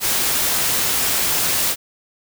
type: noise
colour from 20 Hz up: white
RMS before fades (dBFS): -19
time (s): 0-1.76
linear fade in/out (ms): 50
effects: none